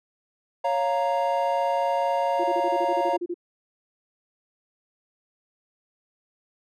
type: chord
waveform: triangle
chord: Bb minor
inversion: first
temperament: equal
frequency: 554.4 / 698.5 / 932.3 Hz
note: Db5 / F5 / Bb5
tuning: 0 / 0 / 0 cents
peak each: -24 dBFS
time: 0.64-3.17 s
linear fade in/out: 10 ms
type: tone bursts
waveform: sine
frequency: 349.2 Hz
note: F4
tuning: in tune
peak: -26 dBFS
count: 12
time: 2.39-3.343 s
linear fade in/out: 10 ms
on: 51 ms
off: 31 ms
effects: none